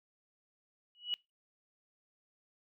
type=tone with exponential growth; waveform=sine; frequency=2926 Hz; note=F#7; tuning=20 cents flat; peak=-28 dBFS; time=0.95-1.14 s; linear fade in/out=0 ms; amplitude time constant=41 ms; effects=noise-tail reverb RT60 0.2 s tail -23 dB re dry